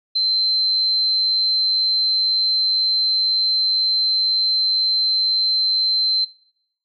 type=tone; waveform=sine; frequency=4099 Hz; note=C8; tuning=36 cents flat; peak=-16 dBFS; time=0.15-6.25 s; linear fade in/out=10 ms; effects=noise-tail reverb RT60 0.8 s tail -23 dB re dry